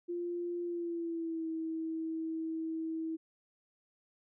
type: tone with pitch glide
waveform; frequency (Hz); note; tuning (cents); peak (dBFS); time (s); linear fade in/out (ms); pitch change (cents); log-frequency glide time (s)
sine; 348 to 322.8; F4 to E4; -6 to -36; -34; 0.08-3.17; 20; -130; 0.64-1.48
effects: none